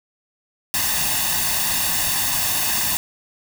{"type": "noise with comb filter", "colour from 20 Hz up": "white", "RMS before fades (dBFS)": -21, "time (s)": [0.74, 2.97], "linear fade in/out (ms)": 0, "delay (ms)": 1.1, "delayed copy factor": 0.7, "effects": []}